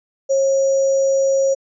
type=tone with sample-and-hold; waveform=sine; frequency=542 Hz; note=C#5; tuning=39 cents flat; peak=-13 dBFS; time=0.29-1.55 s; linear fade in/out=20 ms; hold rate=6300 Hz; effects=resampled to 22050 Hz